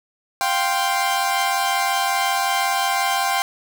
sawtooth chord, F suspended second, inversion none, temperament equal, 698.5 / 784 / 1046.5 Hz, F5 / G5 / C6, 0 / 0 / 0 cents, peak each -22 / -17 / -20 dBFS, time 0.41-3.42 s, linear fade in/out 0 ms, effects none

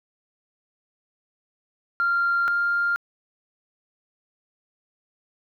sine tone pair in turn, 1389 / 1398.7 Hz, F6 / F6, -10 / +2 cents, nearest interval unison, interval 12 cents, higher second, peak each -18 / -19 dBFS, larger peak first, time 2-2.48 / 2.48-2.96 s, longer neither, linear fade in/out 0 ms, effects tanh soft clip ceiling -15 dBFS + 10-bit

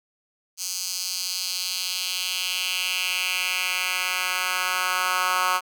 10% pulse tone with high-pass filter sweep, 183.3 Hz, F#3, 16 cents flat, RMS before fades -26 dBFS, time 0.57-5.61 s, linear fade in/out 50 ms, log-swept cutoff 5700 to 1200 Hz, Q 2.2, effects none

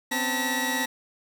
sawtooth tone cluster, 254.5 / 271.6 / 889 / 1922 Hz, C4 / C#4 / A5 / B6, -48 / -35 / +18 / -48 cents, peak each -27 / -32 / -27 / -24 dBFS, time 0.11-0.86 s, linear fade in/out 10 ms, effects none

